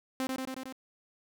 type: tone with echo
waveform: sawtooth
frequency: 261.6 Hz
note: C4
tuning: in tune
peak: -26 dBFS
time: 0.2-0.27 s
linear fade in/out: 0 ms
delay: 91 ms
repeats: 5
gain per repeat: -2 dB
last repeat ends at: 0.725 s
effects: none